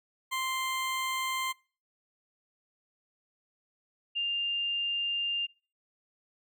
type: tone pair in turn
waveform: 20% pulse / sine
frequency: 1046.5 / 2800 Hz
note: C6 / F7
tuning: 0 / +4 cents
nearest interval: octave + perfect fourth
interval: 1704 cents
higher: second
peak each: -25 / -28 dBFS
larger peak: first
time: 0.31-1.53 / 4.15-5.47 s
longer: second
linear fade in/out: 20 ms
effects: noise-tail reverb RT60 0.4 s tail -26 dB re dry